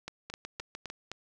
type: two click trains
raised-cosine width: 0.2 ms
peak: -23 / -21 dBFS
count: 5 / 5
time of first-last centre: 0.3-0.901 / 0.08-1.116 s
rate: 6.66 / 3.86 Hz
effects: none